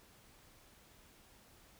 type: silence
effects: pink hiss -63 dBFS RMS until 1.79 s